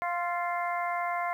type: harmonic tone with a mistuned harmonic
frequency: 349.2 Hz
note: F4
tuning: in tune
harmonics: 2 / 3 / 4 / 5 / 6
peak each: -31 / -33 / -39 / -41 / -37 dBFS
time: 0.02-1.33 s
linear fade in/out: 0 ms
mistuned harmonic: 4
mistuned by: -20 cents
effects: 10-bit